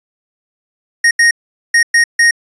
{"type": "tone bursts at uneven times", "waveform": "square", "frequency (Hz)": 1864.7, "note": "A#6", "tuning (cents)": 0, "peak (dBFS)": -7, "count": 5, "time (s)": [[1.04, 1.11], [1.19, 1.31], [1.74, 1.83], [1.94, 2.04], [2.19, 2.31]], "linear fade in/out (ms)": 5, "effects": ["resampled to 22050 Hz"]}